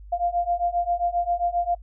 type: beating tone pair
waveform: sine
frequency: 694 / 701.5 Hz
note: F5 / F5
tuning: -11 / +8 cents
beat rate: 7.5 Hz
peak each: -25 / -24 dBFS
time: 0.12-1.75 s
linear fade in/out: 10 ms
effects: noise-tail reverb RT60 0.1 s tail -24 dB re dry + added 50 Hz sine -40 dBFS peak until 1.82 s